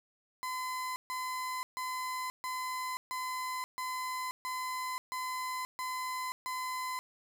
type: tone bursts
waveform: 35% pulse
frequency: 1019 Hz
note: C6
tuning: 46 cents flat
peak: -33 dBFS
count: 10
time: 0.43-6.99 s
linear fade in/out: 0 ms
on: 530 ms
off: 140 ms
effects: none